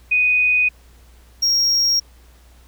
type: tone pair in turn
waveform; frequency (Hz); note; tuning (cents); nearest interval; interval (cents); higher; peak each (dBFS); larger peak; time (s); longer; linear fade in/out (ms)
sine / triangle; 2489 / 5588; D#7 / F8; 0 / 0; octave + major second; 1400; second; -13; neither; 0.11-0.69 / 1.42-2; neither; 10
effects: added 60 Hz sine -46 dBFS peak until 2.67 s + pink hiss -54 dBFS RMS until 2.67 s